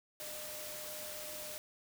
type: tone in noise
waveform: sine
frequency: 607 Hz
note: D#5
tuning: 43 cents flat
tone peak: -49 dBFS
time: 0.2-1.58 s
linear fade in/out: 0 ms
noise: white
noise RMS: -45 dBFS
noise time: 0.2-1.58 s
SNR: -7 dB
effects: none